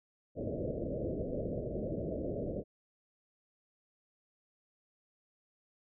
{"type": "low-pass noise", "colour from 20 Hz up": "white", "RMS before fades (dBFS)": -37, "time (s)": [0.35, 2.64], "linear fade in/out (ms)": 50, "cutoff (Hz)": 630, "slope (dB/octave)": 96, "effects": []}